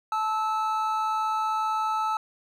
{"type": "tone pair together", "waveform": "triangle", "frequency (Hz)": [871, 1306], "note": ["A5", "E6"], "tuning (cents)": [-18, -17], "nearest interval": "perfect fifth", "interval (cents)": 701, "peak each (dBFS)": -25, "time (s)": [0.12, 2.17], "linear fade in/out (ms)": 2, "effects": []}